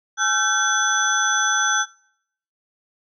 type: tone cluster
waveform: sine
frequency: 840 / 1351 / 1543 / 3413 / 6040 Hz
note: G#5 / E6 / G6 / G#7 / F#8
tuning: +19 / +42 / -28 / +47 / +35 cents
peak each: -28 / -24 / -20 / -27 / -23 dBFS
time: 0.17-1.86 s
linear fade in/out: 50 ms
effects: noise-tail reverb RT60 0.7 s tail -25 dB re dry